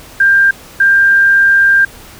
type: tone pair in turn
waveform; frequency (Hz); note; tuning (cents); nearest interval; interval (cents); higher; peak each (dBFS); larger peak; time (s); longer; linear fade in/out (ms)
sine; 1592 / 1592; G6 / G6; +26 / +26; unison; 0; neither; -5; neither; 0.2-0.51 / 0.8-1.85; second; 5
effects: pink hiss -36 dBFS RMS until 2.19 s